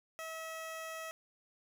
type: tone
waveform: 15% pulse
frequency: 645 Hz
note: E5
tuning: 38 cents flat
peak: -35 dBFS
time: 0.19-1.11 s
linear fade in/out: 0 ms
effects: none